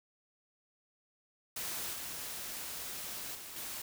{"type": "noise with level steps", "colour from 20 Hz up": "white", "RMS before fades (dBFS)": [-39, -42, -47, -42], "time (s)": [1.56, 3.82], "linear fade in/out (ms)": 5, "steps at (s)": [1.93, 3.35, 3.56], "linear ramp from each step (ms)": 2, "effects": []}